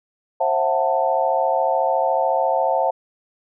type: chord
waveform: sine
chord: F# half-diminished seventh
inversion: second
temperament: just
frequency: 532.8 / 666 / 740 / 888 Hz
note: C5 / E5 / F#5 / A5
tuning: +31 / +18 / 0 / +16 cents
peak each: -22 dBFS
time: 0.4-2.91 s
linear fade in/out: 10 ms
effects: none